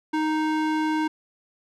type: tone with band-pass filter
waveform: square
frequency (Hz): 311.1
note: D#4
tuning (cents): 0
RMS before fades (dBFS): -24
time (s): 0.13-1.08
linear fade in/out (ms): 10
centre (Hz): 850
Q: 0.6
effects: none